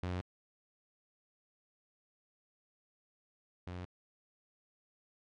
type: tone pair in turn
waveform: sawtooth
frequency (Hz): 90.2 / 89.71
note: F#2 / F2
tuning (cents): -44 / +47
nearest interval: unison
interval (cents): 9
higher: first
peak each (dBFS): -31 / -37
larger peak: first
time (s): 0.03-0.21 / 3.67-3.85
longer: neither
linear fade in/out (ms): 0
effects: low-pass 4000 Hz 12 dB/octave + MP3 96 kbps